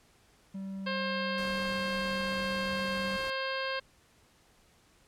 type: tone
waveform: triangle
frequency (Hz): 193.5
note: G3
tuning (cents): -22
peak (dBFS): -34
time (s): 0.54-3.17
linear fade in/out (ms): 10
type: harmonic tone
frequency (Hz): 532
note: C5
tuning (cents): +29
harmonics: 1 / 2 / 3 / 4 / 5 / 6 / 7 / 8 / 9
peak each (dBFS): -36 / -38 / -37 / -44 / -41 / -42 / -49 / -45 / -46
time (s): 0.86-3.8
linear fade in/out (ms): 10
type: band-stop noise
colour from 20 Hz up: pink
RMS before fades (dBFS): -46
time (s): 1.38-3.3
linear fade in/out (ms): 0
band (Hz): 2400 to 4300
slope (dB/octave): 96
effects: pink hiss -64 dBFS RMS until 5.07 s + low-pass 11000 Hz 12 dB/octave